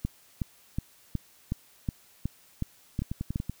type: two click trains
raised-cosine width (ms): 5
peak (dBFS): -19 / -16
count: 6 / 10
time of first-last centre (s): 3.02-3.496 / 0.05-3.359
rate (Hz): 10.5 / 2.72
effects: white hiss -59 dBFS RMS until 3.6 s